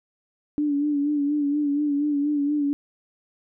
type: tone with vibrato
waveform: sine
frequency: 290.6 Hz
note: D4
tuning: 18 cents flat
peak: -20 dBFS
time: 0.58-2.73 s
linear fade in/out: 0 ms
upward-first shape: sine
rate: 4.2 Hz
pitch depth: 47 cents each way
effects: none